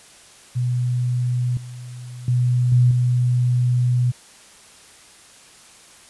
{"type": "tone with level steps", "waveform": "sine", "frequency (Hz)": 123.47, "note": "B2", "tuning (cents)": 0, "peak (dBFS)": [-18, -32, -15, -11, -15], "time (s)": [0.55, 4.12], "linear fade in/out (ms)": 20, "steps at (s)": [1.57, 2.28, 2.72, 2.91], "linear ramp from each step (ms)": 2, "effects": ["white hiss -47 dBFS RMS until 6.09 s", "resampled to 24000 Hz"]}